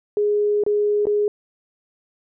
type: tone with dropouts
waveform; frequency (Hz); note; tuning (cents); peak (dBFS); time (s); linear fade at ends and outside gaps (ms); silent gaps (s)
sine; 415.3; G#4; 0; -16; 0.17-1.28; 1; 0.637-0.664 / 1.055-1.069
effects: none